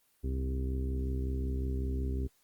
harmonic tone with a mistuned harmonic, 65.41 Hz, C2, in tune, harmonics 1 / 2 / 3 / 4 / 5 / 6 / 7, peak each -31 / -41 / -46 / -41 / -50 / -43 / -55 dBFS, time 0.23-2.28 s, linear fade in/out 20 ms, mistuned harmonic 1, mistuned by +53 cents, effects white hiss -70 dBFS RMS until 2.43 s + Opus 24 kbps

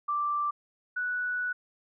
sine tone pair in turn, 1174.7 / 1477 Hz, D6 / F#6, 0 / -3 cents, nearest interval major third, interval 397 cents, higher second, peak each -26 / -28 dBFS, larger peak first, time 0.08-0.51 / 0.96-1.53 s, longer second, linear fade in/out 10 ms, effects none

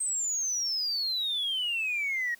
sine exponential sweep, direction down, 8372 to 1864.7 Hz, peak -26 dBFS, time 0-2.35 s, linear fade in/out 10 ms, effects tanh soft clip ceiling -24 dBFS + white hiss -58 dBFS RMS until 2.39 s

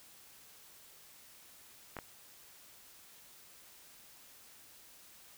clicks, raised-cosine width 0.5 ms, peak -26 dBFS, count 2, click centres 1.967 / 1.988 s, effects white hiss -58 dBFS RMS until 5.37 s

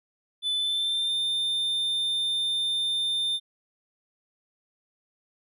triangle tone with pitch glide, 3500 to 3600 Hz, A7 to A7, -10 to +39 cents, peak -23 dBFS, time 0.42-3.4 s, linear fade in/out 50 ms, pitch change +49 cents, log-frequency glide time 0.54-1.12 s, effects none

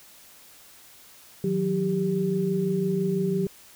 sine tone cluster, 157.8 / 183.8 / 393.2 Hz, D#3 / F#3 / G4, +25 / -11 / +5 cents, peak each -31 / -25 / -26 dBFS, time 1.44-3.47 s, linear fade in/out 2 ms, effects white hiss -51 dBFS RMS until 3.75 s

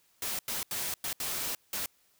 white noise bursts at uneven times, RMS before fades -34 dBFS, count 6, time 0.22-0.39 / 0.48-0.63 / 0.71-0.94 / 1.04-1.13 / 1.2-1.55 / 1.73-1.86 s, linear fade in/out 2 ms, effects white hiss -68 dBFS RMS until 2.19 s

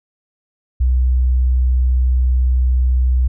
sine tone, 63 Hz, B1, 35 cents sharp, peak -11 dBFS, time 0.8-3.28 s, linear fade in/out 10 ms, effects none

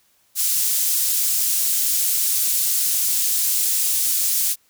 pink high-pass noise, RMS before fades -20 dBFS, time 0.35-4.56 s, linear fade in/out 50 ms, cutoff 7800 Hz, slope 12 dB/octave, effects white hiss -61 dBFS RMS until 4.69 s

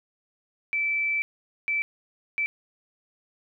sine tone bursts at uneven times, 2321 Hz, D7, 21 cents flat, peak -23 dBFS, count 3, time 0.73-1.22 / 1.68-1.82 / 2.38-2.46 s, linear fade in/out 0 ms, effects none

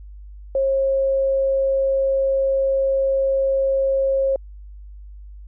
sine tone, 540 Hz, C#5, 45 cents flat, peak -16 dBFS, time 0.55-4.36 s, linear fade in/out 2 ms, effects added 50 Hz sine -36 dBFS peak until 5.47 s

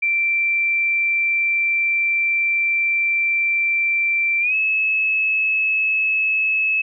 sine tone with pitch glide, 2349 to 2591 Hz, D7 to E7, 0 to -30 cents, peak -16 dBFS, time 0.02-6.82 s, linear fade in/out 10 ms, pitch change +170 cents, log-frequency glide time 4.4-4.55 s, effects none

